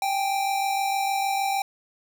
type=tone pair together; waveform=square; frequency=784.1 / 830.6 Hz; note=G5 / G#5; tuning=0 / 0 cents; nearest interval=minor second; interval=100 cents; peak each=-24 / -33 dBFS; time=0.02-1.62 s; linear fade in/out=2 ms; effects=none